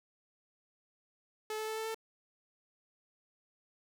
sawtooth tone with pitch steps, 432 / 435.3 / 438.5 / 441.8 / 445.2 Hz, A4 / A4 / A4 / A4 / A4, -32 / -19 / -6 / +7 / +20 cents, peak -32 dBFS, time 1.5-1.945 s, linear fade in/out 2 ms, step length 89 ms, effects none

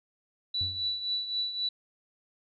sine tone with tremolo, 3951 Hz, B7, in tune, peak -26 dBFS, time 0.54-1.69 s, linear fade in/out 5 ms, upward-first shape triangle, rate 3.8 Hz, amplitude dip 70%
triangle tone with exponential decay, 90.6 Hz, F#2, 36 cents flat, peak -31 dBFS, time 0.61-1.07 s, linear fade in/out 0 ms, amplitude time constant 100 ms
effects none

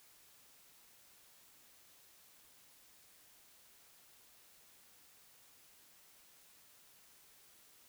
silence, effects white hiss -64 dBFS RMS until 7.88 s

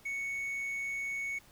triangle tone, 2219 Hz, C#7, 1 cent sharp, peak -32 dBFS, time 0.05-1.39 s, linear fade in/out 10 ms, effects pink hiss -60 dBFS RMS until 1.51 s

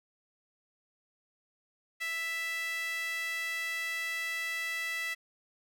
sawtooth tone with high-pass filter, 660 Hz, E5, 2 cents sharp, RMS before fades -35 dBFS, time 2-5.15 s, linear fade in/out 20 ms, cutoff 2100 Hz, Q 5.1, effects none

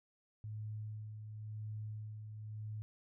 sine tone with tremolo, 107.3 Hz, A2, 43 cents flat, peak -40 dBFS, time 0.44-2.82 s, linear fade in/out 0 ms, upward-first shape sine, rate 0.95 Hz, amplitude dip 45%, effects none

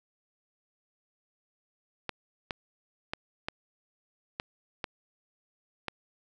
clicks, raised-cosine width 0.3 ms, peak -16 dBFS, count 7, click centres 2.093 / 2.508 / 3.135 / 3.485 / 4.399 / 4.842 / 5.883 s, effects none

